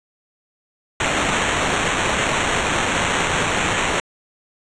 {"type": "noise with sample-and-hold", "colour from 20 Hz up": "blue", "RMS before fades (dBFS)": -20, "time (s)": [1, 4], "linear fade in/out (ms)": 2, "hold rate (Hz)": 4900, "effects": ["resampled to 22050 Hz"]}